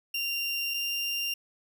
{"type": "tone pair in turn", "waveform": "30% pulse", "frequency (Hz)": [2777, 2787], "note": ["F7", "F7"], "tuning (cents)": [-10, -4], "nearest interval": "unison", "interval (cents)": 6, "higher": "second", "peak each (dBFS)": -26, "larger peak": "neither", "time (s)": [[0.14, 0.74], [0.74, 1.34]], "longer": "neither", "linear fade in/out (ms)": 5, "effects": []}